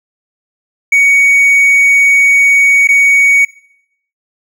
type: tone with dropouts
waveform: triangle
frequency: 2241 Hz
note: C#7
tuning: 18 cents sharp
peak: -3 dBFS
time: 0.92-3.45 s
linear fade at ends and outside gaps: 5 ms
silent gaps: 2.874-2.887 s
effects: noise-tail reverb RT60 0.7 s tail -20 dB re dry